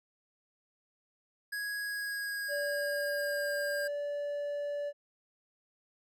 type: tone with pitch glide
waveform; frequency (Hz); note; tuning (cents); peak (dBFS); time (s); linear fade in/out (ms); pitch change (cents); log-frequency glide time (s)
square; 1661.2 to 1609.3; G#6 to G6; 0 to +45; -35; 1.52-3.88; 10; -55; 1.79-3.49
type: tone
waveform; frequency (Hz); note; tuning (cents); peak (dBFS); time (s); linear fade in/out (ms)
triangle; 579; D5; -25; -31; 2.48-4.93; 50
effects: none